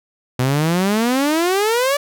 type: exponential sweep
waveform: sawtooth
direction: up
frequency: 123.2 to 584 Hz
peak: -11 dBFS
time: 0.39-1.97 s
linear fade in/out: 5 ms
effects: none